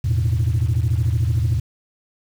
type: chord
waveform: sine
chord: E suspended fourth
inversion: none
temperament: equal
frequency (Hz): 82.41 / 110 / 123.47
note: E2 / A2 / B2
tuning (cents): 0 / 0 / 0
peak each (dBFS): -19 / -18 / -20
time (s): 0.04-1.6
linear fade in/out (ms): 10
effects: tanh soft clip ceiling -12 dBFS + 7-bit